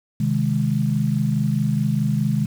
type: chord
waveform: sine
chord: Ab major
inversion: first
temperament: equal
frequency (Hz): 130.81 / 155.56 / 207.7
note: C3 / Eb3 / Ab3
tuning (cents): 0 / 0 / 0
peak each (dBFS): -22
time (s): 0.2-2.46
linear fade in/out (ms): 5
effects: 7-bit